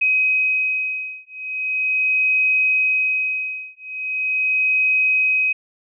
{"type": "beating tone pair", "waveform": "sine", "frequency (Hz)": [2527, 2527.4], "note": ["D#7", "D#7"], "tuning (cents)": [26, 26], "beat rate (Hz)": 0.4, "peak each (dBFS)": [-20, -20], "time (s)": [0.01, 5.53], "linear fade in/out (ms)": 10, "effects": []}